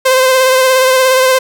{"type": "tone with vibrato", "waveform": "sawtooth", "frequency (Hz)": 519, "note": "C5", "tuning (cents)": -14, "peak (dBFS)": -3, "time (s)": [0.05, 1.39], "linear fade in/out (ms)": 10, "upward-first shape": "sine", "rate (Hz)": 17, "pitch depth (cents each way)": 25, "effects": []}